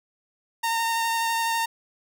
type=tone with vibrato; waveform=sawtooth; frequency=916 Hz; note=A#5; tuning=31 cents flat; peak=-19 dBFS; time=0.63-1.66 s; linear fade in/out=10 ms; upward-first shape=sine; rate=12 Hz; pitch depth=13 cents each way; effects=none